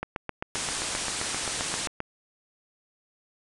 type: click train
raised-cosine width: 0.5 ms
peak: -15 dBFS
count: 16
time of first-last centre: 0.03-2.004 s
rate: 7.6 Hz
type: low-pass noise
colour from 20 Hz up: white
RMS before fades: -32 dBFS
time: 0.55-1.87 s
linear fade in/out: 0 ms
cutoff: 9800 Hz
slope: 96 dB/octave
effects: none